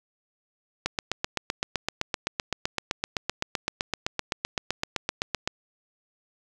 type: click train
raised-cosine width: 0.2 ms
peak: -8 dBFS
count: 37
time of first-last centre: 0.86-5.475 s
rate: 7.8 Hz
effects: none